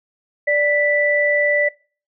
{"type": "tone pair together", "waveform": "sine", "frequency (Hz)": [587.3, 1975.5], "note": ["D5", "B6"], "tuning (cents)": [0, 0], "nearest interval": "octave + major sixth", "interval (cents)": 2100, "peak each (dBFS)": -17, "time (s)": [0.47, 1.69], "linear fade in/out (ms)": 10, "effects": ["noise-tail reverb RT60 0.4 s tail -23 dB re dry"]}